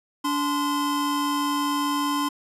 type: tone pair together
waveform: square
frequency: 288.6 / 1036.5 Hz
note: D4 / C6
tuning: -30 / -17 cents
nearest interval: octave + minor seventh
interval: 2213 cents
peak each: -26 / -26 dBFS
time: 0.24-2.29 s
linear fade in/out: 10 ms
effects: resampled to 32000 Hz